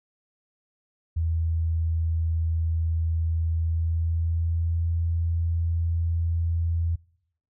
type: tone with pitch glide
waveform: sine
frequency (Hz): 81.8 to 83.66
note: E2 to E2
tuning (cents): -13 to +26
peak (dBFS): -22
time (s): 1.16-6.96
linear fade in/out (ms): 10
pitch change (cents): +39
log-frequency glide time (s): 3.54-4.86
effects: noise-tail reverb RT60 0.8 s tail -26 dB re dry